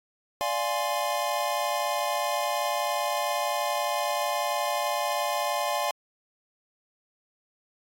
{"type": "chord", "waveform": "square", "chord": "D half-diminished seventh", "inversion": "none", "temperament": "equal", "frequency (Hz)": [587.3, 698.5, 830.6, 1046.5], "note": ["D5", "F5", "Ab5", "C6"], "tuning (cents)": [0, 0, 0, 0], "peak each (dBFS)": -32, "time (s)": [0.41, 5.91], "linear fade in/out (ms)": 0, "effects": ["AAC 48 kbps"]}